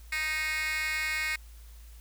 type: tone with high-pass filter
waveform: 10% pulse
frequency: 311 Hz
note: D#4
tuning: 1 cent flat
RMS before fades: -31 dBFS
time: 0.12-1.36 s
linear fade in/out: 5 ms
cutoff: 2200 Hz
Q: 4.3
effects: added 56 Hz sine -46 dBFS peak until 2 s + white hiss -59 dBFS RMS until 2 s